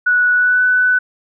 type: tone with pitch glide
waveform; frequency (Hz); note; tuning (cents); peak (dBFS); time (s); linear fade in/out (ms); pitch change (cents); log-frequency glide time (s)
sine; 1472 to 1496; F#6 to F#6; -9 to +19; -10; 0.06-0.99; 10; +28; 0.34-0.62
effects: none